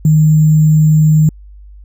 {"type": "tone with sample-and-hold", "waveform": "sine", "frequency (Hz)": 154.7, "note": "D#3", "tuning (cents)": -10, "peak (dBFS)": -5, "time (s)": [0.05, 1.29], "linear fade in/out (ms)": 2, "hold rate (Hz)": 7350, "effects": ["added 50 Hz sine -33 dBFS peak until 1.84 s"]}